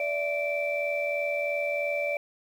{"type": "tone cluster", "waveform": "sine", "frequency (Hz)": [582, 665, 2336], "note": ["D5", "E5", "D7"], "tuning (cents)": [-16, 15, -10], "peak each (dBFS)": [-28, -34, -30], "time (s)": [0, 2.17], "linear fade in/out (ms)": 2, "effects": ["tanh soft clip ceiling -17 dBFS", "9-bit"]}